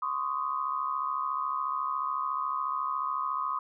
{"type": "tone cluster", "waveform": "sine", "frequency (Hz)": [1031, 1105, 1242], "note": ["C6", "C#6", "D#6"], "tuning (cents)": [-26, -6, -3], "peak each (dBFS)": [-34, -33, -32], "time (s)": [0.02, 3.59], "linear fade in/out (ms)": 5, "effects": []}